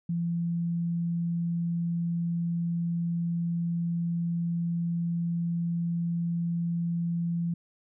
sine tone, 170 Hz, F3, 46 cents flat, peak -26 dBFS, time 0.09-7.54 s, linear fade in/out 5 ms, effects none

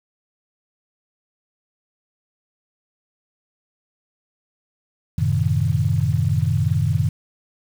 sine chord, F# diminished seventh, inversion none, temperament equal, 92.5 / 110 / 130.81 / 155.56 Hz, F#2 / A2 / C3 / Eb3, 0 / 0 / 0 / 0 cents, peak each -22 dBFS, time 5.18-7.09 s, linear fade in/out 5 ms, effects 7-bit

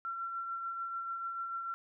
sine tone with tremolo, 1359 Hz, F6, 48 cents flat, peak -34 dBFS, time 0.05-1.74 s, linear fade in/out 0 ms, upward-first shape triangle, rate 6.8 Hz, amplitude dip 40%, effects none

